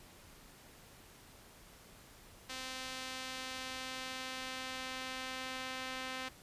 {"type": "tone with band-pass filter sweep", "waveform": "sawtooth", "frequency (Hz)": 259.3, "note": "C4", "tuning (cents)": -15, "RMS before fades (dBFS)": -43, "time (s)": [2.49, 6.29], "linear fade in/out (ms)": 10, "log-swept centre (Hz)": [4200, 2600], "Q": 0.78, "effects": ["pink hiss -58 dBFS RMS until 6.42 s", "resampled to 32000 Hz"]}